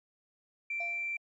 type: tone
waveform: sine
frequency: 2349 Hz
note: D7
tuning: in tune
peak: -32 dBFS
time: 0.7-1.17 s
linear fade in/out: 5 ms
type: tone with exponential decay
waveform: sine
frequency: 688 Hz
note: F5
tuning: 26 cents flat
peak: -36 dBFS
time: 0.8-1.18 s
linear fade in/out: 5 ms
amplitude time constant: 82 ms
effects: tanh soft clip ceiling -26 dBFS